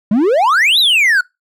triangle exponential two-way sweep, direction up then down, 194.5 to 4068 to 1428 Hz, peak -7 dBFS, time 0.11-1.21 s, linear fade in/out 5 ms, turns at 0.79 s, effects noise-tail reverb RT60 0.2 s tail -24 dB re dry

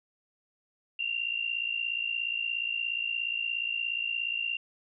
sine tone pair together, 2733 / 2790 Hz, F7 / F7, -38 / -2 cents, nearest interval unison, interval 36 cents, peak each -33 / -31 dBFS, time 0.99-4.57 s, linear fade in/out 5 ms, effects none

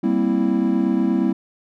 triangle chord, C dominant seventh, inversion second, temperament equal, 196 / 233.1 / 261.6 / 329.6 Hz, G3 / Bb3 / C4 / E4, 0 / 0 / 0 / 0 cents, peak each -20 dBFS, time 0.03-1.33 s, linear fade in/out 10 ms, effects none

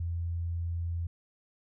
sine tone, 84.9 Hz, F2, 48 cents flat, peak -30 dBFS, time 0-1.07 s, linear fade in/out 5 ms, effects none

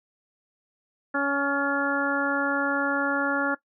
harmonic tone with a mistuned harmonic, 280 Hz, C#4, 18 cents sharp, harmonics 1 / 2 / 3 / 4 / 5 / 6, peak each -28 / -30 / -33 / -33 / -27 / -29 dBFS, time 1.14-3.55 s, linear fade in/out 10 ms, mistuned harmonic 6, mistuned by +25 cents, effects noise-tail reverb RT60 0.1 s tail -19 dB re dry

